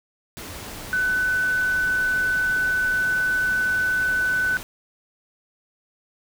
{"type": "tone in noise", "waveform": "sine", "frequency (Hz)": 1502, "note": "F#6", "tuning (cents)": 26, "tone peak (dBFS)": -19, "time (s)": [0.93, 4.57], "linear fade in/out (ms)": 0, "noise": "pink", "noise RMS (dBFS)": -36, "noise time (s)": [0.37, 4.63], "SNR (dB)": 14, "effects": []}